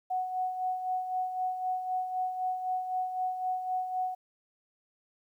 sine tone with tremolo, 740 Hz, F#5, in tune, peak -27 dBFS, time 0.1-4.15 s, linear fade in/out 10 ms, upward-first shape sine, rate 3.9 Hz, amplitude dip 55%, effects 11-bit

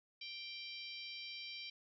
harmonic tone, 784 Hz, G5, in tune, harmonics 3 / 4 / 5 / 6 / 7, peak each -50 / -51 / -52 / -52 / -56 dBFS, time 0.21-1.7 s, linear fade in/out 5 ms, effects none

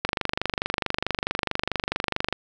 click train, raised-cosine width 0.3 ms, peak -7 dBFS, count 57, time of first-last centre 0.05-2.326 s, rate 24.6 Hz, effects none

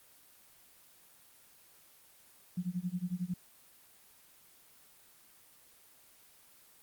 sine tone with tremolo, 179.4 Hz, F3, 47 cents sharp, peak -30 dBFS, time 2.57-3.34 s, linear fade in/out 5 ms, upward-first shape sine, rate 11 Hz, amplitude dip 95%, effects white hiss -61 dBFS RMS until 6.82 s + Opus 24 kbps

